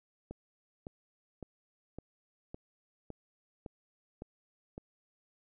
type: click train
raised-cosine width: 2 ms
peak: -29 dBFS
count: 9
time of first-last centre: 0.31-4.779 s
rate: 1.79 Hz
effects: none